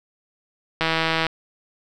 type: click train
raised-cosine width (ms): 0.3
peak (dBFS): -5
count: 75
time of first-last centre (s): 0.81-1.267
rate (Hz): 162
effects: none